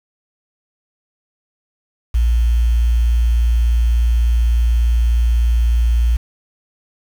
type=tone with quantisation; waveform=sine; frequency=58.27 Hz; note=A#1; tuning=in tune; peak=-11 dBFS; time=2.14-6.17 s; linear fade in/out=10 ms; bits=6; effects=none